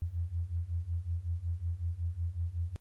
sine beating tone pair, 82.41 / 87.81 Hz, E2 / F2, 0 / +10 cents, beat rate 5.4 Hz, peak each -36 / -34 dBFS, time 0.02-2.76 s, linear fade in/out 0 ms, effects pink hiss -70 dBFS RMS until 2.8 s + Opus 24 kbps

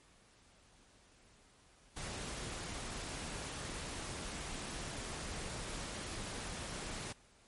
pink noise, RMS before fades -43 dBFS, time 1.96-7.13 s, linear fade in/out 10 ms, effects pink hiss -65 dBFS RMS until 7.47 s + MP3 48 kbps

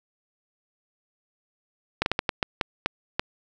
slowing click train, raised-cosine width 0.3 ms, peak -6 dBFS, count 9, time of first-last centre 2.02-3.195 s, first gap 41 ms, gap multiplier 1.35, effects none

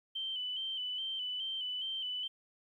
sine tone with vibrato, 3058 Hz, G7, 44 cents flat, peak -35 dBFS, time 0.15-2.28 s, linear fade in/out 10 ms, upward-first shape square, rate 2.4 Hz, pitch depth 39 cents each way, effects 12-bit

